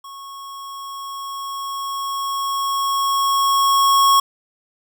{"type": "tone with level ramp", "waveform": "square", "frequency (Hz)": 1100, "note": "C#6", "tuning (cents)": -14, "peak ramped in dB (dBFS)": [-35, -11], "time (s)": [0.04, 4.2], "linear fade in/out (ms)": 5, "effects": []}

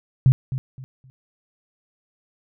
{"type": "tone with echo", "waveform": "sine", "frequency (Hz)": 130.81, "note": "C3", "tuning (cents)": 0, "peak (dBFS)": -10, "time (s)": [0.26, 0.32], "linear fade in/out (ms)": 0, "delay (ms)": 260, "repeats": 3, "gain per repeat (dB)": -12, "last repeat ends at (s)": 1.1, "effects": []}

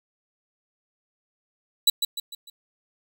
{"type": "tone with echo", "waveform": "sawtooth", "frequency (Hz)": 3939, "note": "B7", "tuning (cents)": -5, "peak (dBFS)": -11, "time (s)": [1.87, 1.9], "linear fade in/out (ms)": 5, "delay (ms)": 150, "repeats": 4, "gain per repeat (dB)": -7, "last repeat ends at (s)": 2.5, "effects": []}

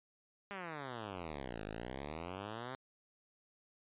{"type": "exponential two-way sweep", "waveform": "5% pulse", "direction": "down then up", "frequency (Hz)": [204.9, 50.8, 133.9], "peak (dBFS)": -31, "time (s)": [0.51, 2.75], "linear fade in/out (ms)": 0, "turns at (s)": 1.65, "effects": ["resampled to 8000 Hz"]}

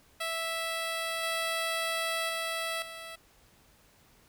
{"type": "tone with level steps", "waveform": "10% pulse", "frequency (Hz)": 658, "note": "E5", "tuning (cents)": -3, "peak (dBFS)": [-23, -21, -23, -33], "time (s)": [0.2, 3.16], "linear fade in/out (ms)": 10, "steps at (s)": [1.23, 2.29, 2.82], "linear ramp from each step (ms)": 2, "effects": ["pink hiss -62 dBFS RMS until 4.28 s"]}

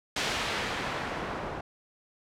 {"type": "noise with low-pass filter sweep", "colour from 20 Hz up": "white", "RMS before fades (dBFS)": -33, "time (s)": [0.16, 1.61], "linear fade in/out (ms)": 5, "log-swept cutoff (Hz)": [4200, 890], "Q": 0.7, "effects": []}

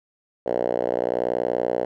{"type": "tone with band-pass filter", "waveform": "5% pulse", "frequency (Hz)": 60.6, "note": "B1", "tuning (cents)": -32, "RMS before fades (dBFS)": -24, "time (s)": [0.46, 1.85], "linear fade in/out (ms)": 5, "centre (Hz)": 530, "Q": 2.7, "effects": []}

